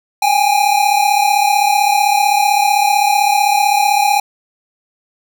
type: tone pair together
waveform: square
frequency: 794.9 / 830.6 Hz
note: G5 / G#5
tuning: +24 / 0 cents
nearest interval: minor second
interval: 76 cents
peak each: -14 dBFS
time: 0.22-4.2 s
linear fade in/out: 5 ms
effects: none